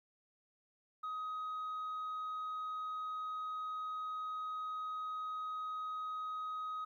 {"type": "tone", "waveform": "sine", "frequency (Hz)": 1259, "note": "D#6", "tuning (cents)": 20, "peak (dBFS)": -36, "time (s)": [1.03, 6.85], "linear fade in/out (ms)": 10, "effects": ["tanh soft clip ceiling -37 dBFS", "13-bit"]}